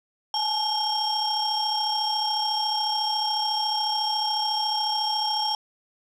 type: tone cluster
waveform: sine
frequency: 834 / 868 / 3207 / 5510 Hz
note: G#5 / A5 / G7 / F8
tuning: +7 / -24 / +39 / -24 cents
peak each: -29 / -27 / -28 / -26 dBFS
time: 0.34-5.55 s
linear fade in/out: 2 ms
effects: tanh soft clip ceiling -17 dBFS